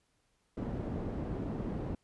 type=low-pass noise; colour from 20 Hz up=white; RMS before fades=-37 dBFS; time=0.57-1.95 s; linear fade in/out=5 ms; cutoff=310 Hz; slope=12 dB/octave; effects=pink hiss -75 dBFS RMS until 2.03 s + resampled to 24000 Hz